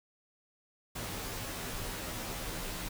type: noise with comb filter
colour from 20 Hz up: pink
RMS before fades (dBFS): -39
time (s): 0.95-2.89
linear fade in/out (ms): 10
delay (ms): 14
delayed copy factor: -1
effects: none